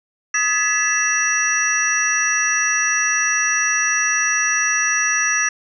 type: tone cluster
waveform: sine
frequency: 1258 / 1703 / 1980 / 2667 / 5800 Hz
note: D#6 / G#6 / B6 / E7 / F#8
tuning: +19 / +43 / +4 / +20 / -35 cents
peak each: -26 / -20 / -23 / -27 / -20 dBFS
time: 0.34-5.49 s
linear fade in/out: 5 ms
effects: none